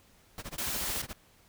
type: noise with tremolo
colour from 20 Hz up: pink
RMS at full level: -39 dBFS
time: 0.38-1.13 s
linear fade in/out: 0 ms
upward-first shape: sine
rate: 14 Hz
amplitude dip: 100%
type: noise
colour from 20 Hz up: white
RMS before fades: -34 dBFS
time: 0.58-1.02 s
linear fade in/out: 5 ms
effects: pink hiss -62 dBFS RMS until 1.48 s